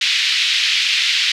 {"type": "band-pass noise", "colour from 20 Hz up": "white", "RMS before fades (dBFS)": -17, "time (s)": [0.01, 1.32], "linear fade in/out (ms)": 5, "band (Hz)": [2200, 4100], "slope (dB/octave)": 24, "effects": []}